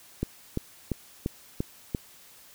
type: click train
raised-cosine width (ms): 3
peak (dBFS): -14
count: 6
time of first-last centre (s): 0.23-1.948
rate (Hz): 2.91
effects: white hiss -53 dBFS RMS until 2.54 s

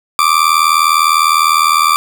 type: tone with amplitude modulation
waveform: 40% pulse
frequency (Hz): 1177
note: D6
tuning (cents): +3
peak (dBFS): -4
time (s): 0.19-1.96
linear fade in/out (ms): 0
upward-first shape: sine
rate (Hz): 79.9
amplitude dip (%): 85
effects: none

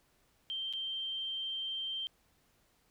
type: tone with dropouts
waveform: sine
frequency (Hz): 3142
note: G7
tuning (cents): +3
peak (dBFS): -35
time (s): 0.5-2.07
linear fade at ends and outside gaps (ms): 0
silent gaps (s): 0.727-0.735
effects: pink hiss -71 dBFS RMS until 2.9 s

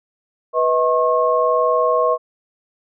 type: tone cluster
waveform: sine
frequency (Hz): 493.6 / 635 / 1083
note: B4 / D#5 / C#6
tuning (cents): -1 / +35 / -41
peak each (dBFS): -18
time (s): 0.53-2.18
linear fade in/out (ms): 50
effects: none

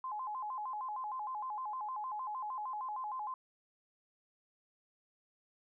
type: tone with vibrato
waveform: sine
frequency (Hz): 936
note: A#5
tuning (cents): +7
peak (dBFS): -37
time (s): 0.04-3.34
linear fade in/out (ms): 2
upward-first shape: square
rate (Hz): 6.5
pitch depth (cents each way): 180
effects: none

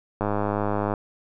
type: click train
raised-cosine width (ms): 1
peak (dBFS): -11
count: 76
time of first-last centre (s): 0.21-0.938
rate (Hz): 103
effects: none

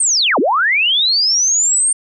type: linear two-way sweep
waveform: sine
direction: down then up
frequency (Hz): 8810 to 220 to 8810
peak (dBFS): -11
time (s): 0-1.93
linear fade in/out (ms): 5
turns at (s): 0.39
effects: none

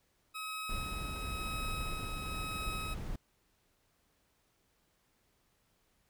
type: tone with tremolo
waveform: 20% pulse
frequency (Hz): 1276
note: D#6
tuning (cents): +43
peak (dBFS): -33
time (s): 0.34-2.95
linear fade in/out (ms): 20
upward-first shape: sine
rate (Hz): 0.98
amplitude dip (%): 35
type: noise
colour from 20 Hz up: brown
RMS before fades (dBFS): -40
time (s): 0.69-3.16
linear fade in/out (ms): 5
effects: pink hiss -74 dBFS RMS until 6.09 s

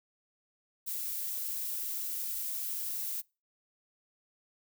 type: noise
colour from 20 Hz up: violet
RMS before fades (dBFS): -36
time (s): 0.86-3.22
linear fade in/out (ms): 20
effects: noise-tail reverb RT60 0.3 s tail -26 dB re dry

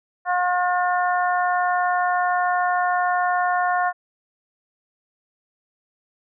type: harmonic tone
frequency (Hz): 358.7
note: F4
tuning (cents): +46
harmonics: 2 / 3 / 4 / 5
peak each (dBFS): -20 / -25 / -26 / -29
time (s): 0.25-3.93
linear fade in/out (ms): 50
effects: none

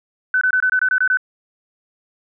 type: tone bursts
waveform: sine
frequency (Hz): 1510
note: F#6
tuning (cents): +35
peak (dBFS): -13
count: 9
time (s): 0.34-1.172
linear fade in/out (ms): 2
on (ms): 72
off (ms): 23
effects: none

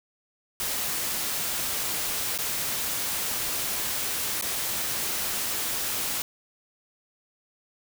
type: noise with dropouts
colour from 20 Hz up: white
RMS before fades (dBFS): -29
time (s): 0.6-6.22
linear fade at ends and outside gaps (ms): 1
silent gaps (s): 2.378-2.387 / 4.412-4.423
effects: none

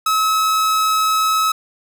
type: tone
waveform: 45% pulse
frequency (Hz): 1287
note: E6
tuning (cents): -42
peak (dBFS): -14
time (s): 0.06-1.52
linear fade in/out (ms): 5
effects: none

